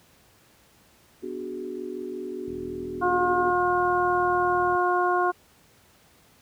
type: chord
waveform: sine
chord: G# half-diminished seventh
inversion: first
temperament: equal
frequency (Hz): 246.9 / 293.7 / 370 / 415.3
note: B3 / D4 / F#4 / G#4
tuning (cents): 0 / 0 / 0 / 0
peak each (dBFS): -39 / -39 / -33 / -39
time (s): 1.22-3.52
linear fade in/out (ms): 20
type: click train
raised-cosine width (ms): 5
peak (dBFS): -30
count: 92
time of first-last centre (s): 2.48-4.749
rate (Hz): 40.1
type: harmonic tone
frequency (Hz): 357.8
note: F4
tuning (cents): +42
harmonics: 1 / 2 / 3 / 4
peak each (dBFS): -25 / -25 / -25 / -29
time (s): 3.01-5.32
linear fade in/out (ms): 20
effects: pink hiss -58 dBFS RMS until 6.41 s + high-pass 60 Hz 12 dB/octave